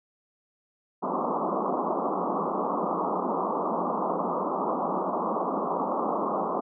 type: band-pass noise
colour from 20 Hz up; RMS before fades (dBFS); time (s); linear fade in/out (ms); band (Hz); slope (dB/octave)
white; -28; 1.02-6.61; 20; 170 to 1200; 96
effects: none